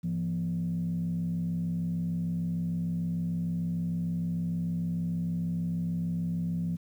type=tone with frequency modulation; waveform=sine; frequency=171 Hz; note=F3; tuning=36 cents flat; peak=-27 dBFS; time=0.03-6.77 s; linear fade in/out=20 ms; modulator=66.6 Hz; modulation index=0.55; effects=tanh soft clip ceiling -23 dBFS + 10-bit